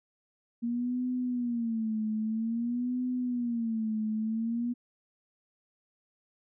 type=tone with vibrato; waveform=sine; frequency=233.1 Hz; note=A#3; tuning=in tune; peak=-28 dBFS; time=0.62-4.74 s; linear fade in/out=20 ms; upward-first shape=sine; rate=0.51 Hz; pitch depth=130 cents each way; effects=none